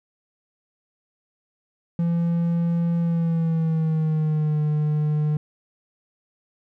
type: tone with pitch glide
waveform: triangle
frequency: 169.6 to 151.1 Hz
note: E3 to D3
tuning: +50 to +50 cents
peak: -17 dBFS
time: 1.99-5.37 s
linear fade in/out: 2 ms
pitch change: -200 cents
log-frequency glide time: 2.99-4.6 s
effects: none